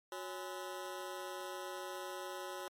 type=ring-modulated tone; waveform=20% pulse; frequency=461.2 Hz; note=A#4; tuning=19 cents flat; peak=-34 dBFS; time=0.12-2.68 s; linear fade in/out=0 ms; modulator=94.8 Hz; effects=MP3 64 kbps